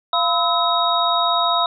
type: tone cluster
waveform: sine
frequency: 690 / 1006 / 1292 / 3771 Hz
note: F5 / B5 / E6 / A#7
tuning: -21 / +32 / -35 / +19 cents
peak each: -21 dBFS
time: 0.13-1.66 s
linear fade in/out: 2 ms
effects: none